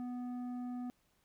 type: tone with tanh clipping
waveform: triangle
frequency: 246.9 Hz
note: B3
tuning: in tune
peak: -40 dBFS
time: 0-0.9 s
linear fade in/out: 0 ms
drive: 13 dB
effects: pink hiss -75 dBFS RMS until 1.24 s